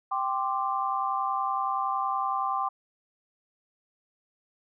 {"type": "chord", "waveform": "sine", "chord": "G suspended fourth", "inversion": "none", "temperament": "just", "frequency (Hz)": [784, 1045.3, 1176], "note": ["G5", "C6", "D6"], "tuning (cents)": [0, -2, 2], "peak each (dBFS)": -30, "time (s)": [0.11, 2.69], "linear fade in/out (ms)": 10, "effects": []}